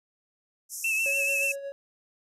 pink band-pass noise, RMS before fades -37 dBFS, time 0.69-1.56 s, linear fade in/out 50 ms, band 5500 to 13000 Hz, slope 96 dB/octave
sine tone with vibrato, 2637 Hz, E7, in tune, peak -24 dBFS, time 0.84-1.52 s, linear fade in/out 5 ms, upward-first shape sine, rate 6.9 Hz, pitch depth 42 cents each way
triangle tone with tremolo, 556 Hz, C#5, 5 cents sharp, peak -30 dBFS, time 1.06-1.72 s, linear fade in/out 0 ms, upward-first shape sine, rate 8.6 Hz, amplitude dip 50%
effects none

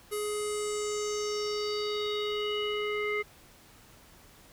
square tone with low-pass filter sweep, 419 Hz, G#4, 15 cents sharp, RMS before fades -32 dBFS, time 0.11-3.23 s, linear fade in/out 20 ms, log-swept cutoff 11000 to 2100 Hz, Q 4.9, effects pink hiss -56 dBFS RMS until 4.52 s

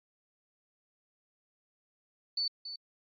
sine tone with echo, 4490 Hz, C#8, 21 cents sharp, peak -29 dBFS, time 2.37-2.48 s, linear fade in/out 5 ms, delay 280 ms, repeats 1, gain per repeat -10 dB, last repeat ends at 2.76 s, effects AAC 32 kbps

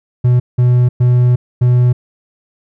triangle tone bursts at uneven times, 123.5 Hz, B2, in tune, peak -5 dBFS, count 4, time 0.24-0.4 / 0.58-0.89 / 1-1.36 / 1.61-1.93 s, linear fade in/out 10 ms, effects none

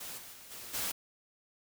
white noise with level steps, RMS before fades -43 / -49 / -52 / -46 / -35 dBFS, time 0-0.92 s, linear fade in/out 10 ms, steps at 0.17 / 0.32 / 0.5 / 0.73 s, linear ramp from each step 20 ms, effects none

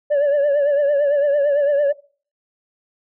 sine tone with vibrato, 574 Hz, D5, 40 cents flat, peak -11 dBFS, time 0.1-1.93 s, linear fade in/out 20 ms, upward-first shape triangle, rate 8.9 Hz, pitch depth 76 cents each way, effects noise-tail reverb RT60 0.4 s tail -19 dB re dry + tanh soft clip ceiling -13 dBFS

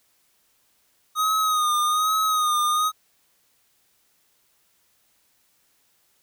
square tone with vibrato, 1244.5 Hz, D#6, in tune, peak -20 dBFS, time 1.15-2.92 s, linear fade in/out 50 ms, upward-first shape sine, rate 1.2 Hz, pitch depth 50 cents each way, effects white hiss -65 dBFS RMS until 6.22 s

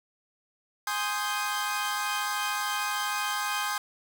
sawtooth chord, Ab major seventh, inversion none, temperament equal, 830.6 / 1046.5 / 1244.5 / 1568 Hz, Ab5 / C6 / Eb6 / G6, 0 / 0 / 0 / 0 cents, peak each -30 dBFS, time 0.87-3.78 s, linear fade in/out 2 ms, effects none

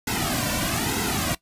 pink noise with flanger, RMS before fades -25 dBFS, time 0.07-1.35 s, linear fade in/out 5 ms, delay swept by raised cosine 1.7 to 2.42 ms, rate 1.1 Hz, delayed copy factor -1, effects noise-tail reverb RT60 0.1 s tail -18 dB re dry + resampled to 32000 Hz

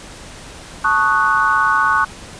sine chord, D# half-diminished seventh, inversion second, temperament equal, 880 / 1108.7 / 1244.5 / 1480 Hz, A5 / C#6 / D#6 / F#6, 0 / 0 / 0 / 0 cents, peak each -21 / -16 / -20 / -16 dBFS, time 0.84-2.05 s, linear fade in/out 10 ms, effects pink hiss -36 dBFS RMS until 2.39 s + resampled to 22050 Hz

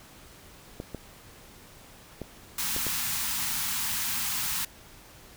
clicks, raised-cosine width 2 ms, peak -21 dBFS, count 5, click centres 0.801 / 0.947 / 2.217 / 2.764 / 2.867 s
white band-stop noise, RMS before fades -30 dBFS, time 2.58-4.65 s, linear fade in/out 5 ms, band 260 to 790 Hz, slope 96 dB/octave
effects pink hiss -51 dBFS RMS until 5.36 s

